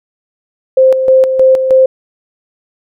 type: tone with tremolo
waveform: sine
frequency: 523.3 Hz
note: C5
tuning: in tune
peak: -3 dBFS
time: 0.77-1.86 s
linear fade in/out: 5 ms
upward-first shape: square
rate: 3.2 Hz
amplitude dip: 55%
effects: none